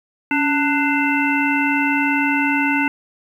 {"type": "harmonic tone with a mistuned harmonic", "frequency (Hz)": 296.8, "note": "D4", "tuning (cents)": 18, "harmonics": [1, 3, 5, 7, 9], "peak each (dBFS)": [-19, -23, -23, -23, -23], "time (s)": [0.31, 2.88], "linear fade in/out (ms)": 2, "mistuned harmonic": 1, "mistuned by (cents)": -92, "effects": ["8-bit"]}